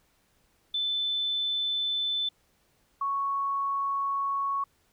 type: tone pair in turn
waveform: sine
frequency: 3520 / 1108.7 Hz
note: A7 / C#6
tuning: 0 / 0 cents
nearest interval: octave + minor sixth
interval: 2000 cents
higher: first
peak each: -26 dBFS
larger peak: neither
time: 0.74-2.29 / 3.01-4.64 s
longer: second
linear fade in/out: 5 ms
effects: pink hiss -68 dBFS RMS until 4.92 s